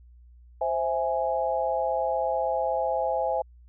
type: chord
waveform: sine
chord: C augmented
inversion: none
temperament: equal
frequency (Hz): 523.3 / 659.3 / 830.6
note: C5 / E5 / G#5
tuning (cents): 0 / 0 / 0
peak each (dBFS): -28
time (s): 0.61-3.42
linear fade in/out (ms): 5
effects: added 60 Hz sine -49 dBFS peak until 3.68 s